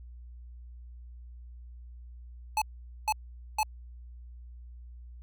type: tone bursts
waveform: square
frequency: 862 Hz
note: A5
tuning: 36 cents flat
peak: -25 dBFS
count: 3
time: 2.57-3.631 s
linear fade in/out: 2 ms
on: 47 ms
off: 460 ms
effects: added 60 Hz sine -44 dBFS peak until 5.22 s